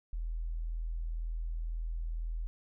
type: tone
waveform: sine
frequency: 41 Hz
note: E1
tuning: 9 cents flat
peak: -33 dBFS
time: 0.13-2.47 s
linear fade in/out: 0 ms
effects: none